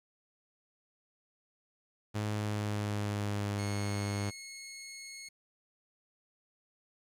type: tone with pitch glide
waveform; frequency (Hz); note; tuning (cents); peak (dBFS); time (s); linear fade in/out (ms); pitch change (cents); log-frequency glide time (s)
sawtooth; 105.5 to 101.73; G#2 to G#2; +28 to -35; -28; 2.14-4.31; 20; -63; 2.31-3.61
type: tone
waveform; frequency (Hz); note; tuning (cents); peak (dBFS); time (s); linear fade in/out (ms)
15% pulse; 2174; C#7; -34; -38; 3.58-5.29; 10
effects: low-pass 11000 Hz 12 dB/octave + 10-bit